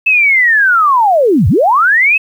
sine linear two-way sweep, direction down then up, 2637 to 73.42 to 2637 Hz, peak -6 dBFS, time 0.06-2.18 s, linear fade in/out 10 ms, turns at 1.48 s, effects 7-bit

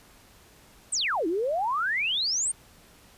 sine exponential two-way sweep, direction down then up, 9090 to 311.1 to 9090 Hz, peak -24 dBFS, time 0.92-2.52 s, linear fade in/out 10 ms, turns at 1.27 s, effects pink hiss -55 dBFS RMS until 3.17 s + resampled to 32000 Hz

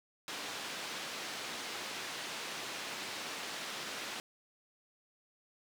white band-pass noise, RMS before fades -42 dBFS, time 0.28-4.2 s, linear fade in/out 0 ms, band 190 to 4300 Hz, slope 12 dB/octave, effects none

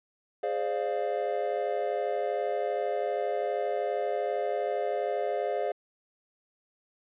triangle chord, D half-diminished seventh, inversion second, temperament equal with one note detuned, 415.3 / 523.3 / 595.9 / 698.5 Hz, Ab4 / C5 / D5 / F5, 0 / 0 / +25 / 0 cents, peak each -31 dBFS, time 0.43-5.72 s, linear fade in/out 5 ms, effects resampled to 8000 Hz

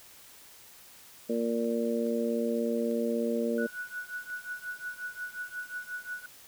harmonic tone, 116.54 Hz, A#2, in tune, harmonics 2 / 3 / 4 / 5, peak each -30 / -36 / -31 / -35 dBFS, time 1.29-3.67 s, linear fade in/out 10 ms
clicks, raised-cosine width 0.2 ms, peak -37 dBFS, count 4, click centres 1.645 / 2.066 / 2.912 / 4.301 s
sine tone with tremolo, 1473 Hz, F#6, 8 cents flat, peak -32 dBFS, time 3.58-6.26 s, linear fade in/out 2 ms, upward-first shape triangle, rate 5.6 Hz, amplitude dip 95%
effects white hiss -53 dBFS RMS until 6.47 s

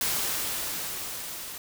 white noise with level ramp, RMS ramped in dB -27 to -39 dBFS, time 0.01-1.58 s, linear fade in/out 2 ms, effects none

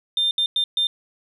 sine tone bursts at uneven times, 3600 Hz, A7, 39 cents sharp, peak -16 dBFS, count 4, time 0.17-0.31 / 0.38-0.46 / 0.56-0.64 / 0.77-0.87 s, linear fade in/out 2 ms, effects tanh soft clip ceiling -15 dBFS

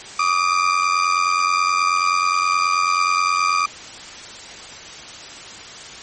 35% pulse ring-modulated tone, 1200 Hz, D6, 37 cents sharp, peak -11 dBFS, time 0.19-3.66 s, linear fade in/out 5 ms, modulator 44.7 Hz, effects white hiss -36 dBFS RMS until 6.02 s + MP3 32 kbps

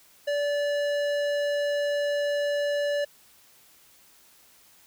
sine tone with tanh clipping, 579 Hz, D5, 25 cents flat, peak -26 dBFS, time 0.27-3.05 s, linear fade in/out 10 ms, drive 17 dB, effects white hiss -57 dBFS RMS until 4.86 s

